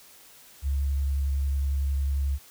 sine tone with vibrato, 69.3 Hz, C#2, in tune, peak -23 dBFS, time 0.62-2.39 s, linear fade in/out 50 ms, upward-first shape sine, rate 11 Hz, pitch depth 16 cents each way, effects white hiss -52 dBFS RMS until 2.5 s

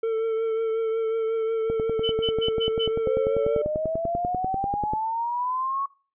triangle tone with vibrato, 447.8 Hz, A4, 30 cents sharp, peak -20 dBFS, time 0.03-3.62 s, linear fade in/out 5 ms, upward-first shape triangle, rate 5.5 Hz, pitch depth 27 cents each way
click train, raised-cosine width 2 ms, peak -16 dBFS, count 34, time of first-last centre 1.7-4.935 s, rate 10.2 Hz
sine tone bursts, 3020 Hz, F#7, 35 cents sharp, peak -24 dBFS, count 5, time 2.03-2.88 s, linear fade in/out 20 ms, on 90 ms, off 100 ms
sine exponential sweep, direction up, 508 to 1115 Hz, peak -24 dBFS, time 3.06-5.86 s, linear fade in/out 5 ms
effects noise-tail reverb RT60 0.4 s tail -23 dB re dry + resampled to 8000 Hz

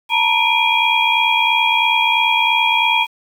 sine tone cluster, 894 / 957 / 2363 / 2452 / 3294 Hz, A5 / A#5 / D7 / D#7 / G#7, +27 / +45 / +10 / -26 / -15 cents, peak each -19 dBFS, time 0.09-3.07 s, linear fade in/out 50 ms, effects 7-bit

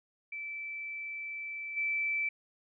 sine tone with level steps, 2322 Hz, D7, 20 cents flat, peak -37 / -29 dBFS, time 0.32-2.29 s, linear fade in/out 5 ms, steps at 1.76 s, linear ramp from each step 20 ms, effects none

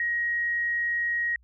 sine tone, 1889 Hz, A#6, 22 cents sharp, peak -24 dBFS, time 0-1.36 s, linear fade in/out 2 ms, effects added 60 Hz sine -56 dBFS peak until 1.43 s

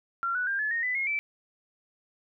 sine tone with pitch steps, 1373 / 1480.1 / 1595.5 / 1719.9 / 1854 / 1998.6 / 2154 / 2322 Hz, F6 / F#6 / G6 / A6 / A#6 / B6 / C7 / D7, -30 / 0 / +30 / -40 / -10 / +20 / +50 / -20 cents, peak -26 dBFS, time 0.23-1.19 s, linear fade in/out 0 ms, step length 120 ms, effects none

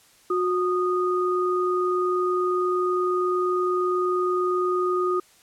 sine tone pair together, 363.3 / 1234.8 Hz, F#4 / D#6, -32 / -14 cents, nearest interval octave + major sixth, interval 2118 cents, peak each -22 / -25 dBFS, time 0.3-5.2 s, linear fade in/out 5 ms, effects white hiss -56 dBFS RMS until 5.42 s + low-pass 11000 Hz 12 dB/octave

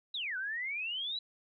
sine exponential two-way sweep, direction down then up, 4005 to 1474 to 4005 Hz, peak -34 dBFS, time 0.14-1.19 s, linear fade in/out 5 ms, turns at 0.37 s, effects none

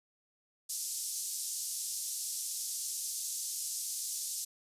pink band-pass noise, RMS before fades -38 dBFS, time 0.69-4.45 s, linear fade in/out 10 ms, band 5500 to 12000 Hz, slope 24 dB/octave, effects resampled to 32000 Hz

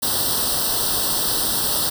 white noise with comb filter, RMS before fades -21 dBFS, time 0.02-1.9 s, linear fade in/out 10 ms, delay 0.22 ms, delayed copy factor +0.95, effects none

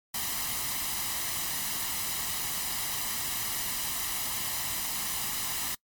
white noise with comb filter, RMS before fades -32 dBFS, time 0.14-5.75 s, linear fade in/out 5 ms, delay 1 ms, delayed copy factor +0.55, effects noise-tail reverb RT60 0.1 s tail -25 dB re dry + MP3 96 kbps

